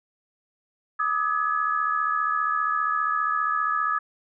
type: tone cluster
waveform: sine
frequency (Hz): 1198 / 1273 / 1688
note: D6 / D#6 / G#6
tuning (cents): +34 / +39 / +28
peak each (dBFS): -28 / -24 / -28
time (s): 0.99-3.99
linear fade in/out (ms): 10
effects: none